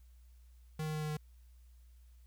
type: tone with pitch steps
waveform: square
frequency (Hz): 155.56 / 154.66 / 153.77 / 152.89 / 152.01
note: D#3 / D#3 / D#3 / D#3 / D#3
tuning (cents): 0 / -10 / -20 / -30 / -40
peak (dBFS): -36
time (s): 0.79-1.17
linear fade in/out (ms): 5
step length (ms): 76
effects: added 60 Hz sine -56 dBFS peak until 2.26 s + white hiss -75 dBFS RMS until 2.26 s